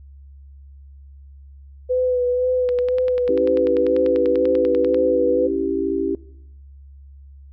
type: tone with vibrato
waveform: sine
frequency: 500 Hz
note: B4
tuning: 21 cents sharp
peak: -16 dBFS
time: 1.89-5.48 s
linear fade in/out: 20 ms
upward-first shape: sine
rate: 2 Hz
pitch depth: 26 cents each way
type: click train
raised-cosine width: 0.3 ms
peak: -18 dBFS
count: 24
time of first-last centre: 2.69-4.945 s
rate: 10.2 Hz
type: chord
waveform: sine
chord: C# diminished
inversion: none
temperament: equal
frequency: 277.2 / 329.6 / 392 Hz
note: C#4 / E4 / G4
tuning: 0 / 0 / 0 cents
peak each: -25 / -24 / -22 dBFS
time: 3.29-6.15 s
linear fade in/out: 2 ms
effects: noise-tail reverb RT60 0.8 s tail -21 dB re dry + added 69 Hz sine -40 dBFS peak until 7.52 s